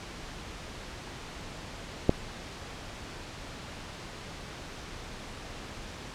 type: click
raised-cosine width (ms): 2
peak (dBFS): -6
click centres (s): 2.094
effects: pink hiss -42 dBFS RMS until 6.14 s + low-pass 6000 Hz 12 dB/octave